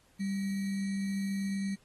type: tone with sample-and-hold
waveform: sine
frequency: 196.2 Hz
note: G3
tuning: 2 cents sharp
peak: -30 dBFS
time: 0.19-1.76 s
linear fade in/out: 20 ms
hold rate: 2100 Hz
effects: pink hiss -66 dBFS RMS until 1.84 s + AAC 32 kbps